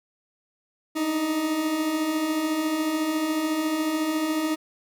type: beating tone pair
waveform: 40% pulse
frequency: 300 / 314 Hz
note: D4 / D#4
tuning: +37 / +16 cents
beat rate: 14 Hz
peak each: -32 / -23 dBFS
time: 0.95-4.56 s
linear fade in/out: 20 ms
effects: none